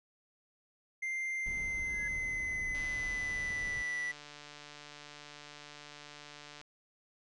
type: tone with pitch glide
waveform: triangle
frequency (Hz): 2093 to 1964.2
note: C7 to B6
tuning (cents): 0 to -10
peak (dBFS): -32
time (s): 1.02-4.12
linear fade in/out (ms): 10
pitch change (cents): -110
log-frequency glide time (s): 1.37-4.01
type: noise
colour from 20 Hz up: brown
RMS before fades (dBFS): -46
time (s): 1.46-3.82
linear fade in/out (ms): 2
type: tone with exponential growth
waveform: sine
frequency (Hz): 1683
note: G#6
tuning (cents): +23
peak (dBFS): -38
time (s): 1.73-2.08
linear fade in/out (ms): 5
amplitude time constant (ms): 76
type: click train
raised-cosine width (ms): 0.2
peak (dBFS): -32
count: 569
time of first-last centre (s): 2.75-6.614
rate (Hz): 147
effects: resampled to 24000 Hz